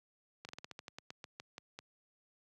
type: slowing click train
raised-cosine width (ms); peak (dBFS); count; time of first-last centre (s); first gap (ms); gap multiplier
0.2; -28; 14; 0.45-1.79; 39; 1.15
effects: high-pass 100 Hz 12 dB/octave